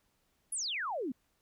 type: exponential sweep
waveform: sine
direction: down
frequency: 11050 to 230 Hz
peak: -33 dBFS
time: 0.52-1.12 s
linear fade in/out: 5 ms
effects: pink hiss -75 dBFS RMS until 1.41 s